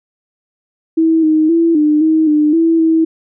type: tone with pitch steps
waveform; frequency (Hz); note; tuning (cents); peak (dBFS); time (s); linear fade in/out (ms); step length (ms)
sine; 323.9 / 312 / 333 / 301.4 / 316.7 / 301.1 / 329 / 323.3; E4 / D#4 / E4 / D4 / D#4 / D4 / E4 / E4; -30 / +5 / +18 / +45 / +31 / +43 / -3 / -34; -8; 0.97-3.05; 10; 260
effects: none